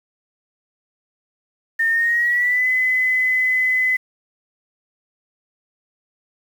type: tone with pitch glide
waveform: sine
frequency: 1821 to 2021 Hz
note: A#6 to B6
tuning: -41 to +39 cents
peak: -15 dBFS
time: 1.79-3.97 s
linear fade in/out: 10 ms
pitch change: +180 cents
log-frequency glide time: 1.9-2.68 s
effects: 7-bit